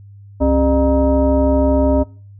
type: tone with frequency modulation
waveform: sine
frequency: 268.7 Hz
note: C4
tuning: 46 cents sharp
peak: -11 dBFS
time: 0.4-2.04 s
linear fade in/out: 20 ms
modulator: 336 Hz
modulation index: 1.3
effects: noise-tail reverb RT60 0.4 s tail -22 dB re dry + added 100 Hz sine -37 dBFS peak until 2.39 s